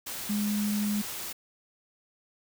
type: tone in noise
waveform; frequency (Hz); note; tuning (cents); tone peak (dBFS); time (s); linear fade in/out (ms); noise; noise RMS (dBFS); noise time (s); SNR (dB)
sine; 207.7; G#3; 0; -26; 0.29-1.02; 10; white; -37; 0.06-1.33; +8
effects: none